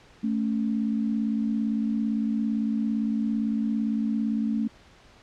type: tone pair together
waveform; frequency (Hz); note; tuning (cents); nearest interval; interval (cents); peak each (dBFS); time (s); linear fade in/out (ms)
sine; 220 / 277.7; A3 / C#4; 0 / +3; major third; 403; -24 / -30; 0.23-4.68; 10
effects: pink hiss -54 dBFS RMS until 5.22 s + low-pass 5000 Hz 12 dB/octave